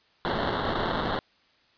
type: noise with sample-and-hold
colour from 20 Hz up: white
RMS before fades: -28 dBFS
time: 0.25-1.19 s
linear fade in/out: 0 ms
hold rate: 2450 Hz
effects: white hiss -63 dBFS RMS until 1.77 s + resampled to 11025 Hz